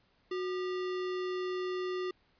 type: tone with sample-and-hold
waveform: sine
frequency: 366.7 Hz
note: F#4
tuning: 15 cents flat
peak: -32 dBFS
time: 0.31-2.11 s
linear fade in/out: 5 ms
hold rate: 1575 Hz
effects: pink hiss -70 dBFS RMS until 2.39 s + resampled to 11025 Hz